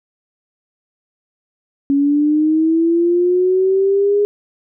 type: linear sweep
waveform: sine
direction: up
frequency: 277.2 to 413.3 Hz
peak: -11 dBFS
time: 1.9-4.25 s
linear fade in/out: 0 ms
effects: none